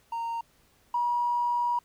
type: tone pair in turn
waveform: triangle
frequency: 925 / 961.8 Hz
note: A#5 / B5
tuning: -14 / -46 cents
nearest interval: minor second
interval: 68 cents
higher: second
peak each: -27 / -20 dBFS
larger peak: second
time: 0.12-0.41 / 0.94-1.79 s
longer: second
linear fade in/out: 5 ms
effects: tanh soft clip ceiling -22 dBFS + pink hiss -64 dBFS RMS until 1.84 s